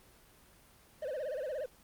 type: tone with vibrato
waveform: triangle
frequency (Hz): 560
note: C#5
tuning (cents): +18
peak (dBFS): -33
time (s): 1.02-1.66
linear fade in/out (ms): 5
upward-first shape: sine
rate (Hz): 17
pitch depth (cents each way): 200
effects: pink hiss -61 dBFS RMS until 1.83 s + Opus 24 kbps